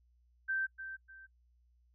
sine tone with echo, 1559 Hz, G6, 10 cents flat, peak -31 dBFS, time 0.48-0.67 s, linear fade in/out 20 ms, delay 300 ms, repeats 2, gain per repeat -10 dB, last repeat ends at 1.27 s, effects noise-tail reverb RT60 0.1 s tail -26 dB re dry + added 60 Hz sine -66 dBFS peak until 1.94 s

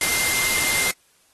sine tone in noise, 2093 Hz, C7, in tune, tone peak -24 dBFS, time 0.01-0.91 s, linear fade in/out 2 ms, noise white, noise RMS -22 dBFS, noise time 0.01-0.91 s, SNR -5 dB, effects white hiss -60 dBFS RMS until 1.33 s + AAC 32 kbps

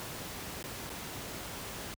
pink noise with dropouts, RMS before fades -41 dBFS, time 0-1.94 s, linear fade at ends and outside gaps 0 ms, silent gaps 0.627-0.64 / 0.894-0.901 s, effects high-pass 60 Hz 12 dB/octave

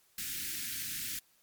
white band-stop noise, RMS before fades -38 dBFS, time 0.18-1.19 s, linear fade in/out 2 ms, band 330 to 1500 Hz, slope 48 dB/octave, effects white hiss -68 dBFS RMS until 1.42 s + MP3 96 kbps

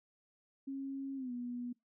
sine tone with pitch glide, 272.1 to 243.8 Hz, C#4 to B3, -32 to -22 cents, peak -38 dBFS, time 0.67-1.73 s, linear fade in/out 10 ms, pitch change -190 cents, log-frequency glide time 1.16-1.32 s, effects noise-tail reverb RT60 0.2 s tail -24 dB re dry

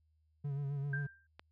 triangle tone with vibrato, 140.9 Hz, C#3, 29 cents sharp, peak -33 dBFS, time 0.44-1.07 s, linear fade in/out 10 ms, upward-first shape sine, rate 7.6 Hz, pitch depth 47 cents each way
sine tone with exponential decay, 1581 Hz, G6, 14 cents sharp, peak -34 dBFS, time 0.93-1.27 s, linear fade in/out 5 ms, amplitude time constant 73 ms
click, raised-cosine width 0.3 ms, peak -33 dBFS, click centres 1.395 s
effects added 78 Hz sine -70 dBFS peak until 1.51 s

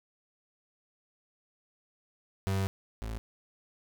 35% pulse tone pair in turn, 96.6 / 54.95 Hz, G2 / A1, -25 / -2 cents, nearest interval minor seventh, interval 977 cents, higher first, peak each -26 / -33 dBFS, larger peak first, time 2.47-2.67 / 3.02-3.18 s, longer first, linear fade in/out 0 ms, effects none

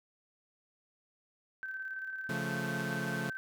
sine tone with tremolo, 1545 Hz, G6, 26 cents flat, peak -36 dBFS, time 1.63-3.37 s, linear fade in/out 0 ms, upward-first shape square, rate 18 Hz, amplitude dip 35%
sawtooth chord, Db augmented, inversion none, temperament equal, 138.59 / 174.61 / 220 Hz, Db3 / F3 / A3, 0 / 0 / 0 cents, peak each -35 dBFS, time 2.29-3.3 s, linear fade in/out 5 ms
effects none

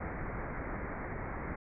pink low-pass noise, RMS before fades -39 dBFS, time 0-1.56 s, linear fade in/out 10 ms, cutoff 2200 Hz, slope 96 dB/octave, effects none

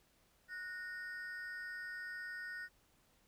triangle ring-modulated tone, 1657 Hz, G#6, 4 cents flat, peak -38 dBFS, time 0.48-2.69 s, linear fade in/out 50 ms, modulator 189 Hz, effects pink hiss -72 dBFS RMS until 3.27 s

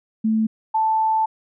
sine tone pair in turn, 220 / 880 Hz, A3 / A5, 0 / 0 cents, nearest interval 2 octaves, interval 2400 cents, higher second, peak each -16 dBFS, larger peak neither, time 0.24-0.47 / 0.74-1.26 s, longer second, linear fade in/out 10 ms, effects none

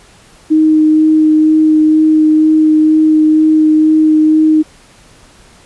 sine tone with vibrato, 311.1 Hz, D#4, in tune, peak -5 dBFS, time 0.5-4.63 s, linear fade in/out 20 ms, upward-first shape sine, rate 2.1 Hz, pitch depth 10 cents each way, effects pink hiss -43 dBFS RMS until 5.65 s + resampled to 24000 Hz

